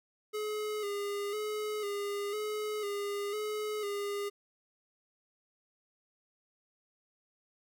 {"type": "tone with vibrato", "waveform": "square", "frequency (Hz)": 415.3, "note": "G#4", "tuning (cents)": 0, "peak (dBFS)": -34, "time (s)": [0.33, 4.3], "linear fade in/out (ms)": 20, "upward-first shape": "square", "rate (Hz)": 1, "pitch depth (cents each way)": 39, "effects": []}